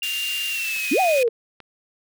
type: tone with pitch glide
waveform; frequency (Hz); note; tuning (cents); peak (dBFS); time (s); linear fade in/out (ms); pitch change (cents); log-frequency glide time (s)
sine; 2794 to 2489; F7 to D#7; 0 to 0; -24; 0.02-1.23; 2; -200; 0.49-0.91
type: high-pass noise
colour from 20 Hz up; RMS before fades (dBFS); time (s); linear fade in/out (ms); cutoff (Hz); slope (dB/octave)
pink; -32; 0.03-1.23; 0; 2000; 24
type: clicks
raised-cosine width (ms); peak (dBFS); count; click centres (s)
0.3; -26; 3; 0.764 / 1.278 / 1.603
type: exponential two-way sweep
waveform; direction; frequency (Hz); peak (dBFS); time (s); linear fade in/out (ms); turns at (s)
sine; up then down; 230.7 to 784 to 443.5; -16; 0.91-1.29; 10; 1
effects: none